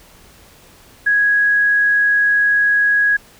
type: tone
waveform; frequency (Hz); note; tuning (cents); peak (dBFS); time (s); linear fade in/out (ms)
sine; 1661.2; G#6; 0; -11; 1.06-3.17; 10
effects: pink hiss -46 dBFS RMS until 3.39 s